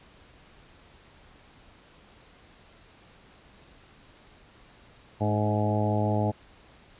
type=harmonic tone with a mistuned harmonic; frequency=105.7 Hz; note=G#2; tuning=31 cents sharp; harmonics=1 / 2 / 3 / 4 / 5 / 6 / 7 / 8; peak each=-26 / -30 / -33 / -35 / -35 / -32 / -35 / -34 dBFS; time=5.2-6.32 s; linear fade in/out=20 ms; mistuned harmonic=3; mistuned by=-28 cents; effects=pink hiss -55 dBFS RMS until 6.99 s + resampled to 8000 Hz